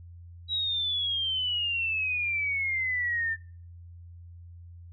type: exponential sweep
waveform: sine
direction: down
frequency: 3888 to 1779 Hz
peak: -26 dBFS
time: 0.48-3.37 s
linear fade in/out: 50 ms
effects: noise-tail reverb RT60 0.5 s tail -26 dB re dry + added 86 Hz sine -44 dBFS peak until 4.92 s